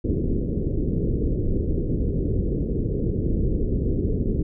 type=low-pass noise; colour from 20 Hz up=pink; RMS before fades=-23 dBFS; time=0.04-4.43 s; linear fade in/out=10 ms; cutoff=460 Hz; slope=48 dB/octave; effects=none